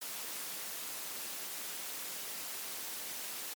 white noise with amplitude modulation, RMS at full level -39 dBFS, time 0.01-3.54 s, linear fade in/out 10 ms, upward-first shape sine, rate 222 Hz, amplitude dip 55%, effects high-pass 200 Hz 12 dB/octave + MP3 96 kbps

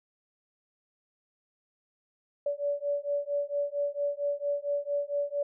sine beating tone pair, 572 / 576.4 Hz, D5 / D5, -46 / -33 cents, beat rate 4.4 Hz, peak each -31 dBFS, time 2.46-5.43 s, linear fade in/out 5 ms, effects none

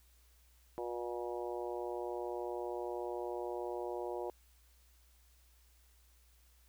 harmonic tone, 120 Hz, B2, 49 cents flat, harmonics 3 / 4 / 5 / 6 / 7 / 8, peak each -41 / -43 / -45 / -47 / -48 / -49 dBFS, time 0.78-4.3 s, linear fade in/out 0 ms, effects added 60 Hz sine -64 dBFS peak until 6.68 s + white hiss -70 dBFS RMS until 6.68 s

